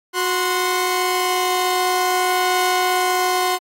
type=tone cluster; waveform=sawtooth; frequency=366.4 / 733 / 1044 Hz; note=F#4 / F#5 / C6; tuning=-17 / -16 / -4 cents; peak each=-18 dBFS; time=0.13-3.59 s; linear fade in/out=50 ms; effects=AAC 48 kbps